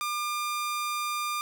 sawtooth tone, 1200 Hz, D6, 37 cents sharp, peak -25 dBFS, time 0.01-1.41 s, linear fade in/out 0 ms, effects none

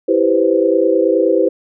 sine chord, C major seventh, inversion first, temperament equal, 329.6 / 392 / 493.9 / 523.3 Hz, E4 / G4 / B4 / C5, 0 / 0 / 0 / 0 cents, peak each -16 dBFS, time 0.08-1.49 s, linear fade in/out 10 ms, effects none

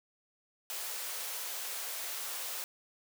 white high-pass noise, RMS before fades -39 dBFS, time 0.7-2.64 s, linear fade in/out 0 ms, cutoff 430 Hz, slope 24 dB/octave, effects none

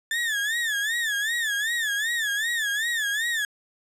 35% pulse tone with vibrato, 1760 Hz, A6, in tune, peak -22 dBFS, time 0.11-3.45 s, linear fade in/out 2 ms, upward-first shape sine, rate 2.6 Hz, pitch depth 140 cents each way, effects low-pass 12000 Hz 12 dB/octave

